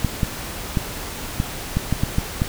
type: clicks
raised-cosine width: 5 ms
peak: -6 dBFS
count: 9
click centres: 0.047 / 0.232 / 0.772 / 1.401 / 1.77 / 1.926 / 2.035 / 2.184 / 2.419 s
effects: pink hiss -31 dBFS RMS until 2.48 s